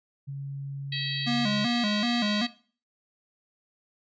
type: tone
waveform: sine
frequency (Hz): 138.9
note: C#3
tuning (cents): +4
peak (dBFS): -32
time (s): 0.27-1.67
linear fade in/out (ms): 20
type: harmonic tone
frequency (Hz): 646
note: E5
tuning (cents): -35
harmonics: 3 / 4 / 5 / 6 / 7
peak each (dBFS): -38 / -38 / -35 / -34 / -37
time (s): 0.92-2.47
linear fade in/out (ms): 5
type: tone with vibrato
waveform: square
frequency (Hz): 223.1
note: A3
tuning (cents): +24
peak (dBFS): -26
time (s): 1.26-2.47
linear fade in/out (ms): 20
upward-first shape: square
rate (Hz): 2.6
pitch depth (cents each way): 120
effects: noise-tail reverb RT60 0.4 s tail -17 dB re dry + resampled to 16000 Hz